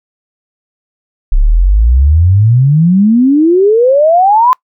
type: exponential sweep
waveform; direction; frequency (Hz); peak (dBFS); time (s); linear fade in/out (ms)
sine; up; 32.11 to 1040; -4; 1.32-4.53; 0
effects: noise-tail reverb RT60 0.1 s tail -24 dB re dry